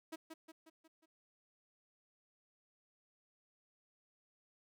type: tone with echo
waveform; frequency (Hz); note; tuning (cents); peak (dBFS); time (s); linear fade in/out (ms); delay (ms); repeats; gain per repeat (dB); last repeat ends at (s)
sawtooth; 321.6; E4; -43; -39; 0.12-0.16; 10; 180; 5; -5; 1.06
effects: none